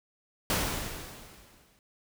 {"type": "noise with exponential decay", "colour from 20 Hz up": "pink", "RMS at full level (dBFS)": -26, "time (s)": [0.5, 1.79], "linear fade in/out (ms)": 1, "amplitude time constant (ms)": 280, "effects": []}